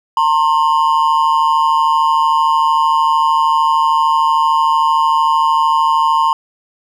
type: ring-modulated tone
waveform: triangle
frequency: 987.8 Hz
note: B5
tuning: in tune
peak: -5 dBFS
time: 0.17-6.33 s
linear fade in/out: 2 ms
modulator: 76.6 Hz
effects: none